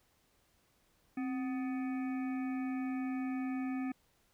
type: harmonic tone with a mistuned harmonic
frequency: 249.7 Hz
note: B3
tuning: 19 cents sharp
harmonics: 1 / 3 / 5 / 7 / 9 / 10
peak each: -34 / -47 / -52 / -53 / -53 / -57 dBFS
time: 1.17-3.92 s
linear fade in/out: 5 ms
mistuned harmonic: 1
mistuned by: +89 cents
effects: pink hiss -72 dBFS RMS until 4.33 s